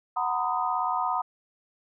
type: chord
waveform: sine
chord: B major seventh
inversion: second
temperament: equal with one note detuned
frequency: 740 / 932.3 / 1009.7 / 1244.5 Hz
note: F#5 / A#5 / B5 / D#6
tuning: 0 / 0 / +38 / 0 cents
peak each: -30 dBFS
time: 0.16-1.22 s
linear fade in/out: 10 ms
effects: none